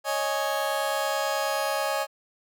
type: chord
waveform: 30% pulse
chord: C# suspended second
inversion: none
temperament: just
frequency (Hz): 554.4 / 623.7 / 831.5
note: C#5 / D#5 / G#5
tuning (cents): 0 / +4 / +2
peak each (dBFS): -27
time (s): 0.04-2.07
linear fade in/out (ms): 50
effects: none